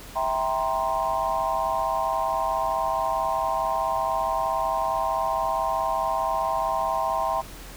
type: chord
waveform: sine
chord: C dominant seventh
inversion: first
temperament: just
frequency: 654.1 / 784.9 / 941.9 / 1046.5 Hz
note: E5 / G5 / Bb5 / C6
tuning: -14 / +2 / +18 / 0 cents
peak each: -28 dBFS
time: 0.15-7.42 s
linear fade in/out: 20 ms
effects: added 42 Hz sine -43 dBFS peak until 7.76 s + pink hiss -43 dBFS RMS until 7.76 s